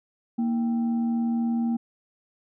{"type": "tone with frequency modulation", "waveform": "sine", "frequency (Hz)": 233.1, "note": "A#3", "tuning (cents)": 0, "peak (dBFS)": -22, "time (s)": [0.38, 1.77], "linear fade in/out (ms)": 10, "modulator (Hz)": 550, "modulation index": 0.28, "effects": []}